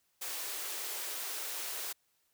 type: high-pass noise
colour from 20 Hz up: white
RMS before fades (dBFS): -39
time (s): 0.21-1.93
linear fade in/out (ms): 10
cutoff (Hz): 330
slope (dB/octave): 48
effects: white hiss -75 dBFS RMS until 2.33 s